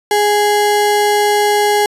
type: ring-modulated tone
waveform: square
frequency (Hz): 622.3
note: D#5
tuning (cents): 0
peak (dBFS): -8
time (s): 0.11-1.86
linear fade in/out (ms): 2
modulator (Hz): 208
effects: resampled to 32000 Hz